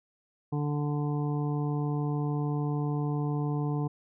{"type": "harmonic tone", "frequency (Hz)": 146.83, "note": "D3", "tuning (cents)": 0, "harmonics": [1, 2, 3, 5, 6, 7], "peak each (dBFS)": [-28, -34, -38, -42, -44, -45], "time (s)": [0.52, 3.88], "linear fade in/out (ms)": 10, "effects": []}